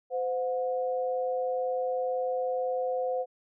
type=tone pair together; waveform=sine; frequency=513 / 723 Hz; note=C5 / F#5; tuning=-34 / -40 cents; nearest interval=tritone; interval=594 cents; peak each=-28 / -33 dBFS; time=0.1-3.26 s; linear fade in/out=50 ms; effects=none